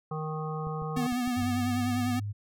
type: harmonic tone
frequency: 155.56 Hz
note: D#3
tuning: in tune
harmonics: 1 / 3 / 5 / 7 / 8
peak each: -33 / -38 / -40 / -41 / -42 dBFS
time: 0.11-1.07 s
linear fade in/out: 5 ms
type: click train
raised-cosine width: 5 ms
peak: -30 dBFS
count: 6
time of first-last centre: 0.67-1.428 s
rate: 6.6 Hz
type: tone with vibrato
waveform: square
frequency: 246.9 Hz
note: B3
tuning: in tune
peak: -28 dBFS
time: 0.96-2.2 s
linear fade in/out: 10 ms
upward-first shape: triangle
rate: 10 Hz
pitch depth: 54 cents each way
type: tone with pitch glide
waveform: sine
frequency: 97.6 to 102.99 Hz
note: G2 to G#2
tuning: -7 to -14 cents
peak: -31 dBFS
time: 1.36-2.33 s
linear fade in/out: 20 ms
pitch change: +93 cents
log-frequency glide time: 1.47-2.12 s
effects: none